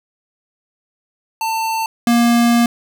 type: tone pair in turn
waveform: square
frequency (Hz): 894 / 236.2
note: A5 / A#3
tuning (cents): +27 / +23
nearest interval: octave + major seventh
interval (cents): 2304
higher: first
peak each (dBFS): -18 / -11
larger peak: second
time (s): 1.41-1.86 / 2.07-2.66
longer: second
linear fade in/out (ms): 2
effects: none